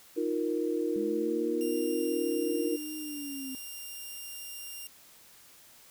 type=chord; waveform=sine; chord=Eb suspended second; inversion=none; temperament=just; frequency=311.1 / 350 / 466.7 Hz; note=Eb4 / F4 / Bb4; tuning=0 / +4 / +2 cents; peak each=-32 dBFS; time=0.16-2.77 s; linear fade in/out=20 ms
type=linear two-way sweep; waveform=sine; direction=up then down; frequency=207.7 to 311.1 to 259.5 Hz; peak=-37 dBFS; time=0.96-3.55 s; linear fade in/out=0 ms; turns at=2.96 s
type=tone; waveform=5% pulse; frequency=2794 Hz; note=F7; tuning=in tune; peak=-31 dBFS; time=1.61-4.87 s; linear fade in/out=0 ms
effects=white hiss -56 dBFS RMS until 5.9 s